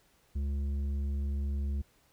sine tone with tanh clipping, 70.3 Hz, C#2, 25 cents sharp, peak -31 dBFS, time 0.35-1.82 s, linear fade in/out 10 ms, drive 8 dB, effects pink hiss -67 dBFS RMS until 2.12 s

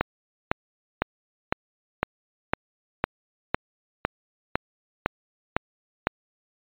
click train, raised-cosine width 0.5 ms, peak -5 dBFS, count 13, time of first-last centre 0.01-6.071 s, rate 1.98 Hz, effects resampled to 8000 Hz

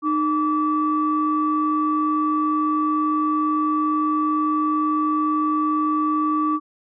sine tone pair together, 306.3 / 1155 Hz, D#4 / D6, -27 / -29 cents, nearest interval octave + major seventh, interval 2298 cents, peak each -20 dBFS, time 0.02-6.6 s, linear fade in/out 50 ms, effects tanh soft clip ceiling -10 dBFS

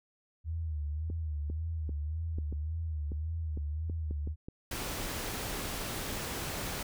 sine tone with vibrato, 77.78 Hz, D#2, in tune, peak -32 dBFS, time 0.44-4.36 s, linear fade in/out 50 ms, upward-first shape sine, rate 1.8 Hz, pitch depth 100 cents each way
clicks, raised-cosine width 3 ms, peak -28 dBFS, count 11, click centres 1.101 / 1.5 / 1.893 / 2.385 / 2.526 / 3.119 / 3.574 / 3.898 / 4.11 / 4.274 / 4.485 s
pink noise, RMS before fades -37 dBFS, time 4.71-6.83 s, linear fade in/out 5 ms
effects none

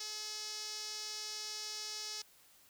sawtooth tone with band-pass filter, 426.7 Hz, G#4, 47 cents sharp, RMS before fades -43 dBFS, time 0-2.22 s, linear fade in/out 5 ms, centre 5400 Hz, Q 3.7, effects white hiss -64 dBFS RMS until 2.69 s

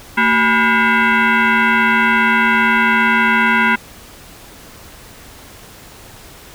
sine tone with frequency modulation, 225.7 Hz, A3, 44 cents sharp, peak -10 dBFS, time 0.17-3.76 s, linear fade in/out 10 ms, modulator 605 Hz, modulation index 3.5, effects pink hiss -39 dBFS RMS until 6.54 s

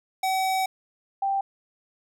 square / sine tone pair in turn, 759 / 785.3 Hz, F#5 / G5, +44 / +3 cents, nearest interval minor second, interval 59 cents, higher second, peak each -23 / -22 dBFS, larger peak second, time 0.23-0.66 / 1.22-1.41 s, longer first, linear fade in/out 5 ms, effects none

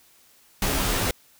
pink noise with comb filter, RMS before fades -24 dBFS, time 0.62-1.11 s, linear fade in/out 2 ms, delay 13 ms, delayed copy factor -0.75, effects white hiss -57 dBFS RMS until 1.39 s

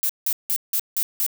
violet noise bursts, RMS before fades -22 dBFS, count 6, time 0.03-1.264 s, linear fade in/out 0 ms, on 64 ms, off 170 ms, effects none

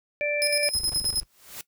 harmonic tone, 587.3 Hz, D5, in tune, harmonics 1 / 3 / 4, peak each -26 / -37 / -28 dBFS, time 0.21-0.69 s, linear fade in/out 0 ms
25% pulse tone with tremolo, 5110 Hz, D#8, 45 cents sharp, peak -17 dBFS, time 0.42-1.2 s, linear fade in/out 0 ms, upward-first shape square, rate 9.5 Hz, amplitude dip 65%
brown noise bursts, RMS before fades -36 dBFS, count 12, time 0.75-1.232 s, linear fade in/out 0 ms, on 20 ms, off 22 ms
white noise with exponential growth, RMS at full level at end -35 dBFS, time 1.21-1.61 s, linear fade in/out 1 ms, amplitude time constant 85 ms
effects noise-tail reverb RT60 0.1 s tail -18 dB re dry

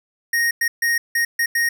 square tone bursts at uneven times, 1864.7 Hz, A#6, in tune, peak -17 dBFS, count 6, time 0.33-0.51 / 0.61-0.68 / 0.82-0.98 / 1.15-1.25 / 1.39-1.46 / 1.55-1.69 s, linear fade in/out 5 ms, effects none

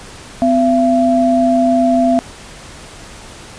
sine tone pair together, 253.8 / 677.6 Hz, B3 / E5, +47 / +48 cents, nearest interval octave + perfect fourth, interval 1701 cents, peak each -12 dBFS, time 0.42-2.19 s, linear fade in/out 0 ms, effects pink hiss -35 dBFS RMS until 3.58 s + resampled to 22050 Hz

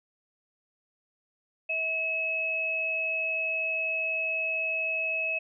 sine tone pair together, 644.6 / 2576 Hz, E5 / E7, -39 / -41 cents, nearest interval 2 octaves, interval 2398 cents, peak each -36 / -27 dBFS, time 1.69-5.39 s, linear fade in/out 10 ms, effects none

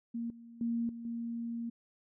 sine tone with level steps, 233.1 Hz, A#3, in tune, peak -34 / -49 / -30 / -41 / -35 dBFS, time 0.14-1.7 s, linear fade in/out 10 ms, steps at 0.3 / 0.61 / 0.89 / 1.05 s, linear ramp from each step 2 ms, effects none

